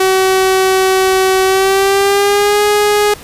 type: tone with pitch glide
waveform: sawtooth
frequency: 378.6 to 415.3 Hz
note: F#4 to G#4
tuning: +40 to 0 cents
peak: -5 dBFS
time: 0-3.14 s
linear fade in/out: 5 ms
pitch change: +160 cents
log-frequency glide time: 1.43-2.63 s
effects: pink hiss -34 dBFS RMS until 3.23 s + resampled to 32000 Hz